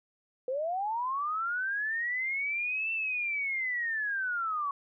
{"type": "linear two-way sweep", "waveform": "sine", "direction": "up then down", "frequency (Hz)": [493.9, 2685, 1107], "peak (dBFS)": -29, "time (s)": [0.48, 4.71], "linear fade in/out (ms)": 2, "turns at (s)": 2.92, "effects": []}